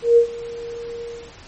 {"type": "tone with ADSR envelope", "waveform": "sine", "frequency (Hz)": 469.4, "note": "A#4", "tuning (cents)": 12, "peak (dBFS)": -7, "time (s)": [0.02, 1.33], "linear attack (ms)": 150, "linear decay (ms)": 94, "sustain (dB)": -21, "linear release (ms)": 260, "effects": ["pink hiss -43 dBFS RMS until 1.47 s", "MP3 32 kbps"]}